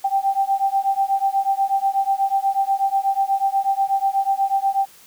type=beating tone pair; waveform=sine; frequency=780 / 788.2 Hz; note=G5 / G5; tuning=-9 / +9 cents; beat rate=8.2 Hz; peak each=-20 dBFS; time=0.04-4.86 s; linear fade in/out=10 ms; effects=white hiss -48 dBFS RMS until 5.06 s